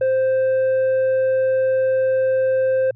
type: tone with tanh clipping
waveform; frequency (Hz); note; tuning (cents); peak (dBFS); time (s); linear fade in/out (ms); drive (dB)
sine; 523.3; C5; 0; -16; 0.01-2.91; 5; 4
effects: added 116 Hz sine -42 dBFS peak until 2.95 s